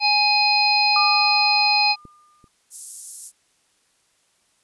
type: harmonic tone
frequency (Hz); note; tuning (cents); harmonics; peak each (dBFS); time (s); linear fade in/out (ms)
833; G#5; +5; 1 / 3 / 5 / 6; -20 / -20 / -20 / -24; 0-1.96; 50
type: tone with exponential decay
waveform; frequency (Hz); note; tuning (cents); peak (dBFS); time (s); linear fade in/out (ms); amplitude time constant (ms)
sine; 1206; D6; +46; -19; 0.96-2.48; 2; 330
type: clicks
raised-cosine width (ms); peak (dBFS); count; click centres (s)
3; -29 / -37; 2; 2.053 / 2.442
type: high-pass noise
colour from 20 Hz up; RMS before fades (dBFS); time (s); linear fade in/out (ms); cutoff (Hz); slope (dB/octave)
white; -33; 2.7-3.32; 50; 7000; 24
effects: white hiss -64 dBFS RMS until 4.63 s + resampled to 24000 Hz